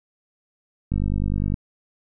click train, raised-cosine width 5 ms, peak -12 dBFS, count 32, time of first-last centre 0.92-1.541 s, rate 49.9 Hz, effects none

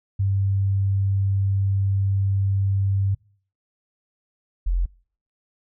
sine tone pair in turn, 98 / 43.79 Hz, G2 / F1, 0 / +5 cents, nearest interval octave + major second, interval 1395 cents, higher first, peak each -18 dBFS, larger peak neither, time 0.19-3.15 / 4.66-4.86 s, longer first, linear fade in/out 10 ms, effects noise-tail reverb RT60 0.5 s tail -25 dB re dry

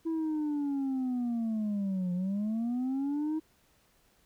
sine linear two-way sweep, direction down then up, 329.6 to 176.1 to 318.4 Hz, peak -26 dBFS, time 0.05-3.4 s, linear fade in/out 20 ms, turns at 2.13 s, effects tanh soft clip ceiling -28 dBFS + pink hiss -67 dBFS RMS until 4.25 s

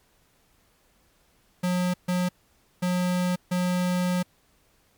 square tone bursts at uneven times, 180 Hz, F#3, 47 cents flat, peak -23 dBFS, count 4, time 1.63-1.94 / 2.08-2.29 / 2.82-3.36 / 3.51-4.23 s, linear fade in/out 10 ms, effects pink hiss -64 dBFS RMS until 4.97 s + MP3 96 kbps

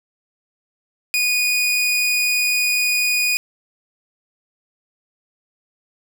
sawtooth tone, 2467 Hz, D#7, 15 cents flat, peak -13 dBFS, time 1.14-3.37 s, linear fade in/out 0 ms, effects none

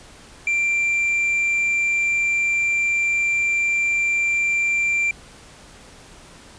triangle tone, 2362 Hz, D7, 9 cents sharp, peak -16 dBFS, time 0.47-5.11 s, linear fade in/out 2 ms, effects pink hiss -45 dBFS RMS until 6.58 s + resampled to 22050 Hz

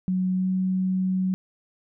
sine tone with pitch glide, 185 to 186.72 Hz, F#3 to F#3, 0 to +16 cents, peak -21 dBFS, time 0.08-1.34 s, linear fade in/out 0 ms, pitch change +16 cents, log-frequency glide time 0.34-0.48 s, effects none

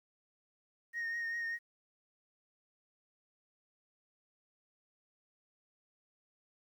sine tone with vibrato, 1855 Hz, A#6, 9 cents flat, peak -33 dBFS, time 0.93-1.59 s, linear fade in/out 50 ms, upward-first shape triangle, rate 5.1 Hz, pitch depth 28 cents each way, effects tanh soft clip ceiling -33 dBFS + 11-bit

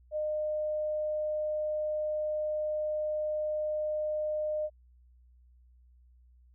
sine tone, 610 Hz, D#5, 34 cents flat, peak -29 dBFS, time 0.11-4.7 s, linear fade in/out 50 ms, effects added 61 Hz sine -57 dBFS peak until 6.54 s

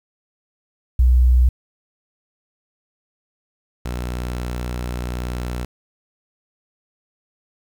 sine / sawtooth tone pair in turn, 62.1 / 60.96 Hz, B1 / B1, +10 / -22 cents, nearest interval unison, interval 32 cents, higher first, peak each -10 / -20 dBFS, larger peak first, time 0.99-1.49 / 3.85-5.65 s, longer second, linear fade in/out 5 ms, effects 8-bit

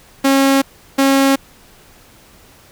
sawtooth tone pair in turn, 272.4 / 272.4 Hz, C#4 / C#4, -30 / -30 cents, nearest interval unison, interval 0 cents, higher neither, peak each -6 dBFS, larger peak neither, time 0.24-0.62 / 0.98-1.36 s, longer neither, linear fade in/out 10 ms, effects pink hiss -46 dBFS RMS until 2.71 s

